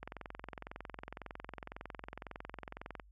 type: click train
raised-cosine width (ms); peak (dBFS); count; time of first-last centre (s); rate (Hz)
0.5; -28; 66; 0.03-2.998; 21.9
effects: added 50 Hz sine -58 dBFS peak until 3.11 s